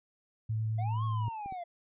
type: tone with vibrato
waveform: sine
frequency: 110 Hz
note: A2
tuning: in tune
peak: -29 dBFS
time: 0.49-1.29 s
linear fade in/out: 10 ms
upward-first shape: square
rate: 9.2 Hz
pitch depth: 8 cents each way
type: linear two-way sweep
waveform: triangle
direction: up then down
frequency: 675 to 1108.7 to 675 Hz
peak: -35 dBFS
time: 0.78-1.64 s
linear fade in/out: 10 ms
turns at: 1.04 s
type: clicks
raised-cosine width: 3 ms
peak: -34 dBFS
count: 3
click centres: 1.281 / 1.46 / 1.524 s
effects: resampled to 8000 Hz